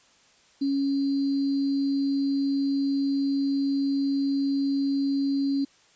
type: tone with sample-and-hold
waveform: sine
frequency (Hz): 276.8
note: C#4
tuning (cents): -2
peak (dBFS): -22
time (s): 0.61-5.65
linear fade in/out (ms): 10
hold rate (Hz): 4410
effects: white hiss -59 dBFS RMS until 5.95 s + resampled to 16000 Hz